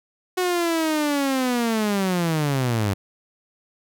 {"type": "linear sweep", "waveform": "sawtooth", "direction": "down", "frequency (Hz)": [369, 95], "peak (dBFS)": -16, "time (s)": [0.37, 2.94], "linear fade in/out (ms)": 10, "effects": []}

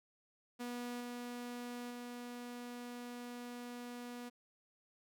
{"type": "tone with level steps", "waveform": "sawtooth", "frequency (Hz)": 242.9, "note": "B3", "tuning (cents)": -29, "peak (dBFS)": [-37, -39, -41], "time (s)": [0.59, 4.3], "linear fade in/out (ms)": 20, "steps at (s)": [1, 1.9], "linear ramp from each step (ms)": 10, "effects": []}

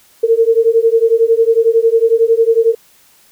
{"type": "beating tone pair", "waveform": "sine", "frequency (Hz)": [450.6, 461.6], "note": ["A4", "A#4"], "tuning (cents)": [41, -17], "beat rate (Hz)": 11, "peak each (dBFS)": -11, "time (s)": [0.23, 2.75], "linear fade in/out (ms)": 10, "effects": ["white hiss -49 dBFS RMS until 3.31 s"]}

